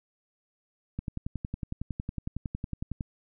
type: click train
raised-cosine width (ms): 5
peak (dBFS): -20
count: 23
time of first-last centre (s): 0.99-3.008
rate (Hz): 10.9
effects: none